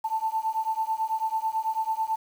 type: beating tone pair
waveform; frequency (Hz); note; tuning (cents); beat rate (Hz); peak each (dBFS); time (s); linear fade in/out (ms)
sine; 880 / 889.1; A5 / A5; 0 / +18; 9.1; -28 / -28; 0.04-2.16; 10
effects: 8-bit